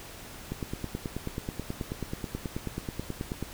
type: click train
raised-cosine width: 3 ms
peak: -19 dBFS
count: 28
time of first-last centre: 0.52-3.426 s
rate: 9.29 Hz
effects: pink hiss -45 dBFS RMS until 3.53 s